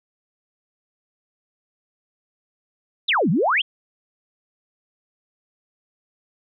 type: exponential two-way sweep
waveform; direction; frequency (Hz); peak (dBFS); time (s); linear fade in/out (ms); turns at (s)
sine; down then up; 4100 to 146.83 to 3427; -16; 3.08-3.62; 10; 3.3
effects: none